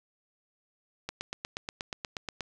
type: click train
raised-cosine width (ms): 0.2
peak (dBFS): -17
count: 12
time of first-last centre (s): 1.09-2.407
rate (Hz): 8.35
effects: 9-bit